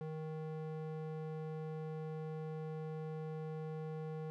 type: tone with band-pass filter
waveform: square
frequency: 156.9 Hz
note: D#3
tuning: 15 cents sharp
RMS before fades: -43 dBFS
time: 0.01-4.3 s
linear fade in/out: 0 ms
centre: 370 Hz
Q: 1.1
effects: none